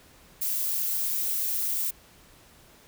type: noise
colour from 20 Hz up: violet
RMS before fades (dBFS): -28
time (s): 0.41-1.91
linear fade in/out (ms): 10
effects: pink hiss -55 dBFS RMS until 2.87 s